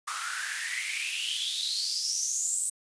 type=noise with high-pass filter sweep; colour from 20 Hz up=white; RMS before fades=-31 dBFS; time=0.07-2.7 s; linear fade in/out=10 ms; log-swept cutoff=1200 to 8500 Hz; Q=9.6; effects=resampled to 22050 Hz